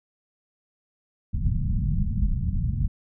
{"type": "low-pass noise", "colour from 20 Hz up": "pink", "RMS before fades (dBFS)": -24, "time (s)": [1.33, 2.88], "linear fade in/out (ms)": 10, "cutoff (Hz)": 200, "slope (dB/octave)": 48, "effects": []}